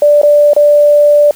sine tone with dropouts, 587.3 Hz, D5, in tune, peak -3 dBFS, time 0.02-1.31 s, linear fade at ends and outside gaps 2 ms, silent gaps 0.216-0.232 / 0.534-0.564 s, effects white hiss -37 dBFS RMS until 1.35 s

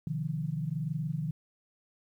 sine tone cluster, 127.4 / 153.4 / 174.7 Hz, C3 / D#3 / F3, -46 / -24 / +1 cents, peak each -38 / -32 / -37 dBFS, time 0.07-1.31 s, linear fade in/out 2 ms, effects 11-bit

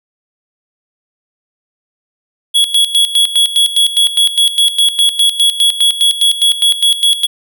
square tone with tremolo, 3351 Hz, G#7, 15 cents sharp, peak -7 dBFS, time 2.54-7.27 s, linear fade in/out 20 ms, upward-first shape square, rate 4.9 Hz, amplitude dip 75%, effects none

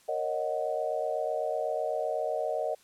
sine chord, D# minor seventh, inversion second, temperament equal, 466.2 / 554.4 / 622.3 / 740 Hz, A#4 / C#5 / D#5 / F#5, 0 / 0 / 0 / 0 cents, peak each -35 / -35 / -31 / -35 dBFS, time 0.08-2.75 s, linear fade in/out 10 ms, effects white hiss -61 dBFS RMS until 2.83 s + low-pass 11000 Hz 12 dB/octave

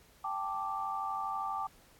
sine chord, G suspended second, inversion none, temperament equal with one note detuned, 784 / 876.4 / 1174.7 Hz, G5 / A5 / D6, 0 / -7 / 0 cents, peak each -38 / -39 / -36 dBFS, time 0.24-1.67 s, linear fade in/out 5 ms, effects pink hiss -62 dBFS RMS until 1.99 s + AAC 64 kbps

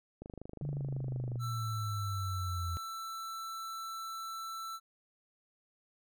click train, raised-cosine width 2 ms, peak -31 dBFS, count 30, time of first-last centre 0.22-1.357 s, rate 25.5 Hz
sine exponential sweep, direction down, 146.83 to 83.9 Hz, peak -34 dBFS, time 0.62-2.77 s, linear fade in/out 0 ms
square tone, 1331 Hz, E6, 16 cents sharp, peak -40 dBFS, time 1.39-4.8 s, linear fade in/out 50 ms
effects none

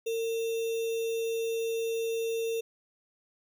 sine tone with sample-and-hold, 455.8 Hz, A#4, 39 cents flat, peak -28 dBFS, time 0.06-2.61 s, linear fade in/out 10 ms, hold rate 3150 Hz, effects none

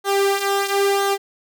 sawtooth tone with flanger, 396.9 Hz, G4, 22 cents sharp, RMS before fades -19 dBFS, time 0.04-1.18 s, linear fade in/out 50 ms, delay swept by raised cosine 0.39 to 2.99 ms, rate 1 Hz, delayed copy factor -0.65, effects none

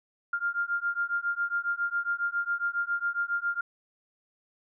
sine beating tone pair, 1396.9 / 1404.2 Hz, F6 / F6, 0 / +9 cents, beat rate 7.3 Hz, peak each -30 dBFS, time 0.33-3.61 s, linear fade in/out 5 ms, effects none

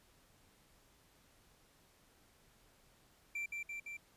triangle tone with echo, 2350 Hz, D7, 1 cent sharp, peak -36 dBFS, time 3.35-3.46 s, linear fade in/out 5 ms, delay 170 ms, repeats 3, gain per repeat -2 dB, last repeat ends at 3.97 s, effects pink hiss -68 dBFS RMS until 4.16 s + resampled to 32000 Hz

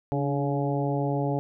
harmonic tone with a mistuned harmonic, 140.5 Hz, C#3, 24 cents sharp, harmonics 1 / 2 / 3 / 4 / 5 / 6, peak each -27 / -30 / -32 / -33 / -34 / -35 dBFS, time 0.12-1.39 s, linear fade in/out 0 ms, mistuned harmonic 2, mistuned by +49 cents, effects none

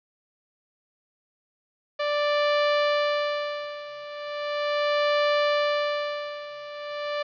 sawtooth tone with tremolo, 587.3 Hz, D5, in tune, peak -16 dBFS, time 1.99-7.23 s, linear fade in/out 10 ms, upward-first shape sine, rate 0.38 Hz, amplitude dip 85%, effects resampled to 11025 Hz + 9-bit

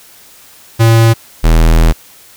square tone pair in turn, 113.9 / 40.63 Hz, A#2 / E1, -40 / -24 cents, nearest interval octave + tritone, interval 1784 cents, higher first, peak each -5 dBFS, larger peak neither, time 0.79-1.14 / 1.43-1.93 s, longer second, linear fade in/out 20 ms, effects white hiss -40 dBFS RMS until 2.36 s

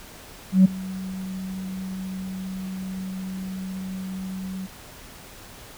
sine tone with ADSR envelope, 188.4 Hz, F#3, 32 cents sharp, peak -7 dBFS, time 0.52-4.67 s, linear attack 130 ms, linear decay 12 ms, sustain -22 dB, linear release 16 ms, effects tanh soft clip ceiling -7 dBFS + pink hiss -44 dBFS RMS until 5.77 s

